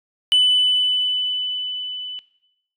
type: tone with level ramp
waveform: sine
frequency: 2996 Hz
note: F#7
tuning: 21 cents sharp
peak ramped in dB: -9 to -28 dBFS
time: 0.32-2.19 s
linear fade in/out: 0 ms
effects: noise-tail reverb RT60 0.8 s tail -18 dB re dry + tanh soft clip ceiling -10 dBFS